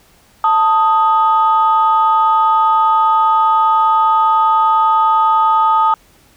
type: tone pair together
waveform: sine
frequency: 885 / 1249.8 Hz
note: A5 / D#6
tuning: +10 / +7 cents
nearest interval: tritone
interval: 597 cents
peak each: -11 dBFS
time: 0.44-5.94 s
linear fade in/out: 2 ms
effects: tanh soft clip ceiling -3 dBFS + pink hiss -50 dBFS RMS until 6.36 s